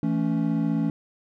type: chord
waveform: triangle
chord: A major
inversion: second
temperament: equal with one note detuned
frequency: 164.81 / 220 / 279.8 Hz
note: E3 / A3 / C#4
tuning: 0 / 0 / +16 cents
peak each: -24 dBFS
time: 0.03-0.9 s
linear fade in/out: 2 ms
effects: none

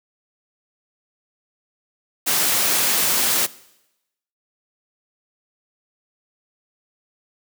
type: noise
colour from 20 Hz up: white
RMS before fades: -19 dBFS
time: 2.26-3.47 s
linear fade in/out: 20 ms
effects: noise-tail reverb RT60 0.9 s tail -20 dB re dry + high-pass 150 Hz 12 dB/octave

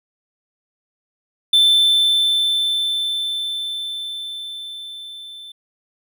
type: tone with level ramp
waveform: triangle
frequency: 3537 Hz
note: A7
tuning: 8 cents sharp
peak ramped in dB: -8 to -33 dBFS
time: 1.53-5.52 s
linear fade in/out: 5 ms
effects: none

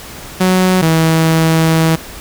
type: tone pair in turn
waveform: sawtooth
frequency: 185 / 161.76 Hz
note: F#3 / E3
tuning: 0 / -32 cents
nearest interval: major second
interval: 232 cents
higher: first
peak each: -5 dBFS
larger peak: neither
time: 0.4-0.82 / 0.82-1.96 s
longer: second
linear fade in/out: 10 ms
effects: pink hiss -31 dBFS RMS until 2.2 s

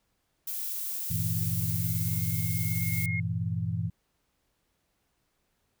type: noise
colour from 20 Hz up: violet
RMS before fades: -34 dBFS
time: 0.47-3.06 s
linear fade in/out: 5 ms
type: chord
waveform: sine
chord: E diminished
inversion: first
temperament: equal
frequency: 98 / 116.54 / 164.81 Hz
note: G2 / Bb2 / E3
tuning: 0 / 0 / 0 cents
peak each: -32 dBFS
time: 1.1-3.9 s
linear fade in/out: 10 ms
type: tone with exponential growth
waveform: sine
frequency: 2146 Hz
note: C7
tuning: 43 cents sharp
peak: -30 dBFS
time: 1.31-3.2 s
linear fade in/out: 5 ms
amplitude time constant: 410 ms
effects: pink hiss -75 dBFS RMS until 5.8 s

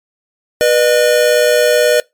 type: tone pair together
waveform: square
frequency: 488.2 / 606.5 Hz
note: B4 / D#5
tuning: -20 / -44 cents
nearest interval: major third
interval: 376 cents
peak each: -12 dBFS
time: 0.61-2 s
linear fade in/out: 0 ms
effects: noise-tail reverb RT60 0.2 s tail -24 dB re dry + MP3 96 kbps

